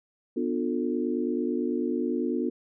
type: chord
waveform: sine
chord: B half-diminished seventh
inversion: none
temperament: just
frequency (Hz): 246.9 / 296.3 / 355.6 / 444.5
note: B3 / D4 / F4 / A4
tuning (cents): 0 / +15 / +31 / +18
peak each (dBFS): -29 / -31 / -30 / -34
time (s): 0.36-2.5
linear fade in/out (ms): 10
effects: none